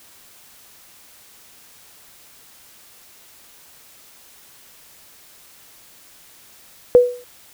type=tone with exponential decay; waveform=sine; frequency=491.2 Hz; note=B4; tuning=9 cents flat; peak=-3 dBFS; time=6.95-7.24 s; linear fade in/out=0 ms; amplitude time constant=62 ms; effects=white hiss -48 dBFS RMS until 7.53 s